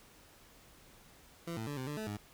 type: tone with pitch steps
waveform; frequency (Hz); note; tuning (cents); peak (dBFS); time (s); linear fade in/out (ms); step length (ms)
20% pulse; 168.5 / 111.5 / 145.2 / 129.6 / 147.8 / 217.2 / 103.6; E3 / A2 / D3 / C3 / D3 / A3 / G#2; +38 / +23 / -19 / -16 / +11 / -22 / -4; -33; 1.47-2.17; 5; 100
effects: pink hiss -60 dBFS RMS until 2.33 s